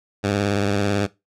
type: tone with vibrato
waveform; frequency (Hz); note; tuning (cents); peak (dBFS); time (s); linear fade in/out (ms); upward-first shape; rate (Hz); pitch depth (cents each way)
10% pulse; 100.9; G#2; -49; -11; 0.23-1.07; 20; triangle; 18; 79
effects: noise-tail reverb RT60 0.2 s tail -18 dB re dry + low-pass 7000 Hz 12 dB/octave